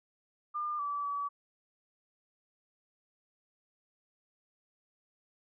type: tone with pitch steps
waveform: sine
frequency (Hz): 1203 / 1154 / 1144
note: D6 / D6 / D6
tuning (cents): +41 / -31 / -46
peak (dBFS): -32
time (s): 0.54-1.29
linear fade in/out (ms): 20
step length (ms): 250
effects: none